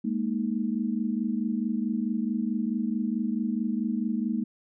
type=chord; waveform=sine; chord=Ab suspended second; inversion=none; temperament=equal with one note detuned; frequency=208.5 / 233.1 / 311.1 Hz; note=Ab3 / Bb3 / Eb4; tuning=+7 / 0 / 0 cents; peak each=-29 / -28 / -34 dBFS; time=0.04-4.44 s; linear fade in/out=10 ms; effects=none